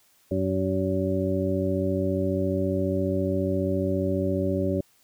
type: harmonic tone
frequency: 94.6 Hz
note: F#2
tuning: 39 cents sharp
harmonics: 1 / 2 / 3 / 4 / 6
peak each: -29 / -29 / -29 / -29 / -29 dBFS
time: 0.31-4.81 s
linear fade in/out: 5 ms
effects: white hiss -62 dBFS RMS until 5.03 s